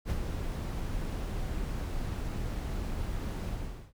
brown noise with ADSR envelope, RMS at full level -29 dBFS, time 0.05-3.93 s, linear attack 51 ms, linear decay 49 ms, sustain -5 dB, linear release 440 ms, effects none

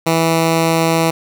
10% pulse tone, 163.9 Hz, E3, 10 cents flat, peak -4 dBFS, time 0.06-1.11 s, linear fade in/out 10 ms, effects none

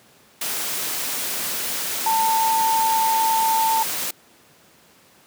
sine tone in noise, 895 Hz, A5, 29 cents sharp, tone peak -17 dBFS, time 2.06-3.83 s, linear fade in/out 5 ms, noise white, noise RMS -26 dBFS, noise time 0.41-4.11 s, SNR +6 dB, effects pink hiss -53 dBFS RMS until 5.26 s + high-pass 150 Hz 12 dB/octave

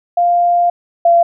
sine tone pair in turn, 698.5 / 684.5 Hz, F5 / F5, 0 / -35 cents, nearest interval unison, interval 35 cents, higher first, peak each -9 / -6 dBFS, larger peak second, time 0.17-0.7 / 1.05-1.23 s, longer first, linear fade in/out 5 ms, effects none

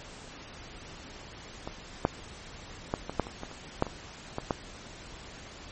clicks, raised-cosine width 1 ms, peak -21 / -8 / -13 / -20 / -10 / -25 / -22 / -28 / -9 / -23 / -17 / -12 dBFS, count 12, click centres 1.675 / 2.051 / 2.939 / 3.096 / 3.197 / 3.269 / 3.434 / 3.514 / 3.824 / 3.867 / 4.384 / 4.508 s, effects pink hiss -46 dBFS RMS until 5.71 s + MP3 32 kbps

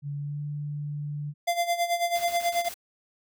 sine tone with pitch glide, 143.5 to 146.85 Hz, D3 to D3, -40 to 0 cents, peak -30 dBFS, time 0.02-1.34 s, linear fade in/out 50 ms, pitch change +40 cents, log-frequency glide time 0.16-0.41 s
square tone with tremolo, 691 Hz, F5, 19 cents flat, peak -22 dBFS, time 1.47-2.69 s, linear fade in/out 10 ms, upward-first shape sine, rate 9.2 Hz, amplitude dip 75%
white noise bursts, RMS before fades -40 dBFS, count 5, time 2.15-2.742 s, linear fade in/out 5 ms, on 100 ms, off 23 ms
effects none

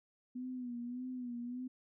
sine tone with vibrato, 246.9 Hz, B3, in tune, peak -39 dBFS, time 0.35-1.68 s, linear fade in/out 10 ms, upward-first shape sine, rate 1.7 Hz, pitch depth 61 cents each way, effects none

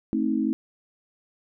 sine chord, A diminished, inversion none, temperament just, 220 / 264 / 316.8 Hz, A3 / C4 / Eb4, 0 / +16 / +31 cents, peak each -26 dBFS, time 0.13-0.53 s, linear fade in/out 0 ms, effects none

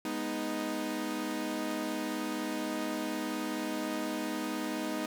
sawtooth chord, G# minor, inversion none, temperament equal, 207.7 / 246.9 / 311.1 Hz, G#3 / B3 / D#4, 0 / 0 / 0 cents, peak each -36 / -34 / -31 dBFS, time 0.05-5.06 s, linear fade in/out 2 ms, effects none

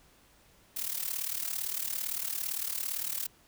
blue noise with amplitude modulation, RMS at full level -31 dBFS, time 0.76-3.27 s, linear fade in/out 10 ms, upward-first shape sine, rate 37.7 Hz, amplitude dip 80%, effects pink hiss -62 dBFS RMS until 3.47 s

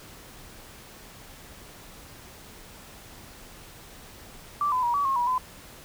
sine tone with pitch steps, 1168 / 1010 / 955 / 1141 / 1078 / 966 / 1016 Hz, D6 / B5 / A#5 / C#6 / C#6 / B5 / B5, -10 / +39 / +42 / +50 / -49 / -39 / +49 cents, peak -22 dBFS, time 4.61-5.38 s, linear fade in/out 2 ms, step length 110 ms, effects pink hiss -47 dBFS RMS until 5.84 s

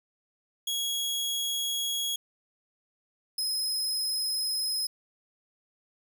sawtooth tone pair in turn, 3322 / 5108 Hz, G#7 / D#8, 0 / +45 cents, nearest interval perfect fifth, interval 745 cents, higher second, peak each -25 dBFS, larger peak neither, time 0.67-2.16 / 3.38-4.87 s, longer neither, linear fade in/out 5 ms, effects none

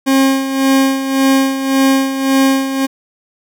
40% pulse tone with tremolo, 269 Hz, C4, 48 cents sharp, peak -7 dBFS, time 0.06-2.87 s, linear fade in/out 20 ms, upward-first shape sine, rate 1.8 Hz, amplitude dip 65%, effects none

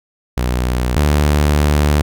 sawtooth tone pair in turn, 61.74 / 73.88 Hz, B1 / D2, 0 / +11 cents, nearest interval minor third, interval 311 cents, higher second, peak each -11 / -7 dBFS, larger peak second, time 0.37-0.96 / 0.96-2.02 s, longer second, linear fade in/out 5 ms, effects none

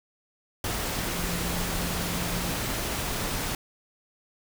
sine tone in noise, 174.61 Hz, F3, in tune, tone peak -34 dBFS, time 1.15-2.55 s, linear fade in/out 2 ms, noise pink, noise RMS -30 dBFS, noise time 0.64-3.55 s, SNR -7 dB, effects none

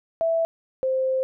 sine tone pair in turn, 659.3 / 523.3 Hz, E5 / C5, 0 / 0 cents, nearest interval major third, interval 400 cents, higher first, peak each -19 / -20 dBFS, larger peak first, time 0.21-0.45 / 0.83-1.23 s, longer second, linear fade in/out 0 ms, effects none

